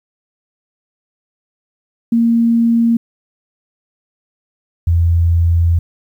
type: tone pair in turn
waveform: sine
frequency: 231.8 / 84.55 Hz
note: A#3 / E2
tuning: -10 / +44 cents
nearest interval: octave + perfect fourth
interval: 1746 cents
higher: first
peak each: -9 dBFS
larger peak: neither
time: 2.12-2.97 / 4.87-5.79 s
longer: second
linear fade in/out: 5 ms
effects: 8-bit